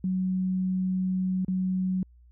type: tone with dropouts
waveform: sine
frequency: 186 Hz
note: F#3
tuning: 9 cents sharp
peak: -24 dBFS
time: 0.04-2.03 s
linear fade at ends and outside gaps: 2 ms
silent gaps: 1.448-1.482 s
effects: added 60 Hz sine -52 dBFS peak until 2.31 s